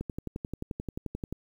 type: click train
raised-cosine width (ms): 3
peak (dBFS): -21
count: 16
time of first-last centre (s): 0.01-1.326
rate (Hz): 11.4
effects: 9-bit